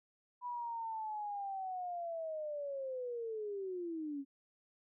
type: linear sweep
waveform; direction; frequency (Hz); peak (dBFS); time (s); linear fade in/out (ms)
sine; down; 987.8 to 270; -38; 0.41-4.25; 50
effects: none